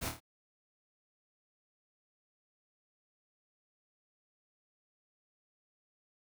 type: noise with echo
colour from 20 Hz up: pink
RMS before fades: -37 dBFS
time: 0.01-0.1 s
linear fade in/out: 20 ms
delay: 26 ms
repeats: 4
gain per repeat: -5 dB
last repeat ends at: 0.204 s
effects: none